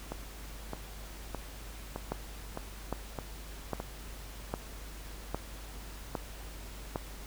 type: two click trains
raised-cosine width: 1 ms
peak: -18 / -22 dBFS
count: 7 / 7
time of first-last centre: 2.12-6.959 / 0.12-3.801 s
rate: 1.24 / 1.63 Hz
effects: added 50 Hz sine -44 dBFS peak until 7.26 s + pink hiss -49 dBFS RMS until 7.26 s